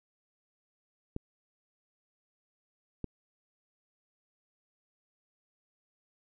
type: clicks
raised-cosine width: 3 ms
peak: -22 dBFS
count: 2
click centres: 1.164 / 3.043 s
effects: none